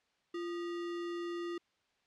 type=tone with sample-and-hold; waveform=sine; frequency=344.8 Hz; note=F4; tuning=22 cents flat; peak=-36 dBFS; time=0.34-1.58 s; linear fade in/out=5 ms; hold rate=1575 Hz; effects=white hiss -75 dBFS RMS until 2.06 s + low-pass 4000 Hz 12 dB/octave